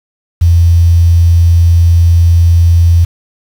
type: tone with quantisation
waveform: sine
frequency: 85 Hz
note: F2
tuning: 46 cents flat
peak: -3 dBFS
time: 0.41-3.05 s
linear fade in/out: 10 ms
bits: 5
effects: none